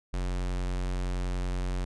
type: tone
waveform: square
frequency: 45.3 Hz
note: F#1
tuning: 36 cents flat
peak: -29 dBFS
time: 0.13-1.85 s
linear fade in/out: 10 ms
effects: resampled to 22050 Hz